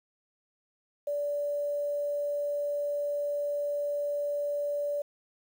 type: tone with quantisation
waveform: sine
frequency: 580 Hz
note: D5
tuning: 22 cents flat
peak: -28 dBFS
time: 1.07-5.02 s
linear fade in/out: 5 ms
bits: 9
effects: none